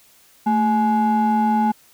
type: ring-modulated tone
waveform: triangle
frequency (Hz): 311.1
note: D#4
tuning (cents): 0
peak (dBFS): -10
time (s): 0.46-1.72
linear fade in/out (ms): 10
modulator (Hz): 533
effects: white hiss -53 dBFS RMS until 1.93 s